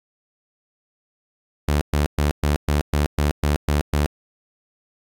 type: tone bursts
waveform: sawtooth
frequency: 73.6 Hz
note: D2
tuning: 4 cents sharp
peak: -13 dBFS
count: 10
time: 1.68-4.06 s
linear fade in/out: 0 ms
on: 130 ms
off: 120 ms
effects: AAC 64 kbps